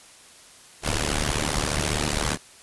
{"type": "noise with amplitude modulation", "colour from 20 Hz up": "pink", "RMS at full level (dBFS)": -21, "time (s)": [0.82, 2.38], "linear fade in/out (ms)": 50, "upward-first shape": "sine", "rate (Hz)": 74.9, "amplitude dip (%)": 95, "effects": ["white hiss -49 dBFS RMS until 2.62 s", "resampled to 24000 Hz"]}